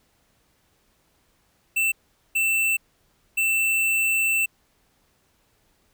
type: tone bursts at uneven times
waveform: square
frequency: 2671 Hz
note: E7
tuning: 22 cents sharp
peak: -20 dBFS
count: 3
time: 1.76-1.92 / 2.35-2.77 / 3.37-4.46 s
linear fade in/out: 10 ms
effects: pink hiss -65 dBFS RMS until 5.93 s